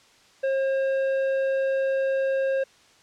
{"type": "tone with tanh clipping", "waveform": "sine", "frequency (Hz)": 537, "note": "C5", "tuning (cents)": 45, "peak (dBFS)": -23, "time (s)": [0.43, 2.64], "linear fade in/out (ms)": 10, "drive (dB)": 9, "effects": ["white hiss -56 dBFS RMS until 3.02 s", "low-pass 6000 Hz 12 dB/octave"]}